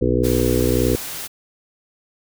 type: harmonic tone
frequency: 61.74 Hz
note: B1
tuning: in tune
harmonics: 1 / 2 / 4 / 5 / 6 / 7 / 8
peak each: -23 / -23 / -23 / -23 / -23 / -23 / -23 dBFS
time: 0.01-0.96 s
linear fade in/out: 10 ms
type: noise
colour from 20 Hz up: white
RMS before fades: -30 dBFS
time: 0.23-1.28 s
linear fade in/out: 20 ms
effects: none